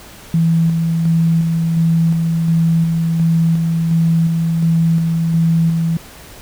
sine tone with tremolo, 164.81 Hz, E3, in tune, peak -10 dBFS, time 0.34-5.97 s, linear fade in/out 2 ms, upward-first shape square, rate 1.4 Hz, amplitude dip 30%, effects pink hiss -38 dBFS RMS until 6.41 s

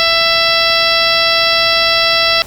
harmonic tone, 665 Hz, E5, 15 cents sharp, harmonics 1 / 2 / 3 / 4 / 5 / 6 / 7 / 8, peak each -18 / -18 / -18 / -18 / -18 / -18 / -18 / -18 dBFS, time 0-2.42 s, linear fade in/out 0 ms, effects pink hiss -33 dBFS RMS until 2.46 s

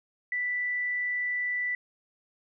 sine tone, 1975.5 Hz, B6, in tune, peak -27 dBFS, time 0.32-1.75 s, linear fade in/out 2 ms, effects none

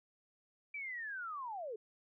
sine linear sweep, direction down, 2347 to 407.9 Hz, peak -40 dBFS, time 0.74-1.76 s, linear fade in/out 5 ms, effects none

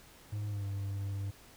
triangle tone with pitch glide, 104.5 to 99.03 Hz, G#2 to G2, +11 to +18 cents, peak -32 dBFS, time 0.32-1.31 s, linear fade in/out 10 ms, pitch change -93 cents, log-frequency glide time 0.46-0.66 s, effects pink hiss -57 dBFS RMS until 1.56 s

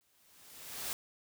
white noise with exponential growth, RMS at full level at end -36 dBFS, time 0.01-0.93 s, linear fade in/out 0 ms, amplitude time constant 200 ms, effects none

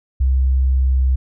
sine tone with pitch glide, 65.41 to 64.96 Hz, C2 to C2, 0 to -12 cents, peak -12 dBFS, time 0.2-1.16 s, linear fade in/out 10 ms, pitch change -12 cents, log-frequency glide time 0.75-1.04 s, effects none

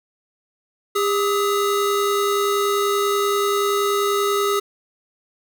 square tone pair together, 402.8 / 1278.8 Hz, G4 / D#6, +47 / +47 cents, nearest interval octave + minor sixth, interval 2000 cents, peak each -20 / -23 dBFS, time 0.95-4.6 s, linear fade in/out 10 ms, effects none

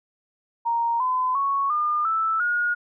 sine tone with pitch steps, 932.3 / 1016.7 / 1108.7 / 1209 / 1318.5 / 1437.8 Hz, A#5 / B5 / C#6 / D6 / E6 / F6, 0 / +50 / 0 / +50 / 0 / +50 cents, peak -20 dBFS, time 0.65-2.75 s, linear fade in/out 20 ms, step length 350 ms, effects none

